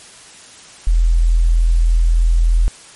sine tone, 41.67 Hz, E1, 19 cents sharp, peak -9 dBFS, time 0.87-2.68 s, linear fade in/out 0 ms, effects white hiss -40 dBFS RMS until 2.95 s + MP3 48 kbps

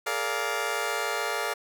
15% pulse chord, Bb dominant seventh, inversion third, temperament just, 419.5 / 466.2 / 582.7 / 699.2 Hz, Ab4 / Bb4 / D5 / F5, +17 / 0 / -14 / +2 cents, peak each -27 dBFS, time 0.06-1.54 s, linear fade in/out 10 ms, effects none

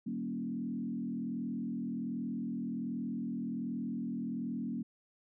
sine tone with frequency modulation, 233.1 Hz, A#3, in tune, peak -34 dBFS, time 0.06-4.83 s, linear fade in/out 10 ms, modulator 41.3 Hz, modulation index 1.2, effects none

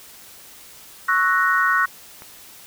sine chord, F# dominant seventh, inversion second, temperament equal, 1108.7 / 1318.5 / 1480 / 1864.7 Hz, C#6 / E6 / F#6 / A#6, 0 / 0 / 0 / 0 cents, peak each -21 / -24 / -19 / -22 dBFS, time 1.08-1.86 s, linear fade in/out 10 ms
click, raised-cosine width 0.5 ms, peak -24 dBFS, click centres 2.221 s
effects white hiss -44 dBFS RMS until 2.66 s

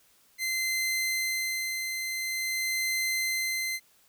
sawtooth tone with tremolo, 2070 Hz, C7, 19 cents flat, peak -23 dBFS, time 0.38-3.8 s, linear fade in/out 50 ms, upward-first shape sine, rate 0.47 Hz, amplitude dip 40%, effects white hiss -63 dBFS RMS until 4.08 s

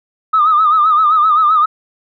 sine tone with vibrato, 1244.5 Hz, D#6, in tune, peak -7 dBFS, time 0.33-1.66 s, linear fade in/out 10 ms, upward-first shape sine, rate 7.7 Hz, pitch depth 83 cents each way, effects tanh soft clip ceiling -3 dBFS

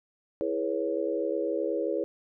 sine chord, C# minor seventh, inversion first, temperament equal with one note detuned, 329.6 / 415.3 / 486.5 / 554.4 Hz, E4 / G#4 / B4 / C#5, 0 / 0 / -26 / 0 cents, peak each -32 dBFS, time 0.41-2.04 s, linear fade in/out 0 ms, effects none

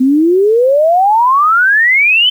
sine exponential sweep, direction up, 250.9 to 3100 Hz, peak -6 dBFS, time 0-2.3 s, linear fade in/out 10 ms, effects 7-bit

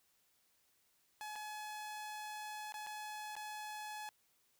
sawtooth tone with dropouts, 849 Hz, G#5, 38 cents sharp, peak -40 dBFS, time 1.21-4.09 s, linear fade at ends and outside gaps 0 ms, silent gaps 1.356-1.36 / 2.722-2.741 / 2.865-2.87 / 3.354-3.365 s, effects white hiss -75 dBFS RMS until 4.59 s

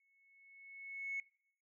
sine tone with exponential growth, 2200 Hz, C#7, 14 cents flat, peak -35 dBFS, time 0-1.2 s, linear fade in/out 2 ms, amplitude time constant 260 ms, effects noise-tail reverb RT60 0.7 s tail -24 dB re dry + tanh soft clip ceiling -32 dBFS

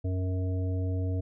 harmonic tone, 92.5 Hz, F#2, in tune, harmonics 1 / 3 / 5 / 7, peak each -27 / -37 / -41 / -44 dBFS, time 0.04-1.21 s, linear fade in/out 10 ms, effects none

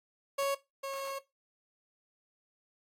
30% pulse tone pair in turn, 554.4 / 546.5 Hz, C#5 / C#5, 0 / -25 cents, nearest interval unison, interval 25 cents, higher first, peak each -26 / -33 dBFS, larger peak first, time 0.38-0.55 / 0.83-1.19 s, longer second, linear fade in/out 10 ms, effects noise-tail reverb RT60 0.2 s tail -17 dB re dry + AAC 48 kbps

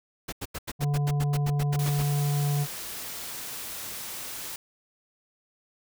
pink noise bursts, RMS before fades -34 dBFS, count 14, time 0.28-2.028 s, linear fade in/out 10 ms, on 45 ms, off 86 ms
harmonic tone, 144.6 Hz, D3, 27 cents flat, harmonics 1 / 3 / 5 / 7, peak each -23 / -40 / -39 / -48 dBFS, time 0.79-2.67 s, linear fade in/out 50 ms
white noise, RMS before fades -37 dBFS, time 1.79-4.56 s, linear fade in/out 2 ms
effects none

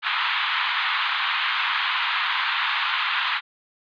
pink band-pass noise, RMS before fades -24 dBFS, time 0.02-3.41 s, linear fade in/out 50 ms, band 950 to 3800 Hz, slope 48 dB/octave, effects resampled to 11025 Hz

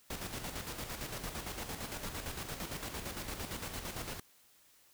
pink noise with tremolo, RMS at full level -40 dBFS, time 0.1-4.2 s, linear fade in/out 5 ms, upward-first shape square, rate 8.8 Hz, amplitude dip 50%, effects white hiss -65 dBFS RMS until 4.93 s

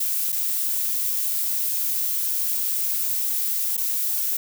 violet noise with dropouts, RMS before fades -24 dBFS, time 0-4.37 s, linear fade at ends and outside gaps 5 ms, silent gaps 0.321-0.325 / 3.769-3.776 s, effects none

